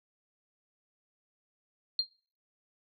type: tone with exponential decay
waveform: sine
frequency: 4202 Hz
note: C8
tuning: 7 cents sharp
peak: -21 dBFS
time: 1.99-2.07 s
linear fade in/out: 2 ms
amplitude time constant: 17 ms
effects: noise-tail reverb RT60 0.4 s tail -21 dB re dry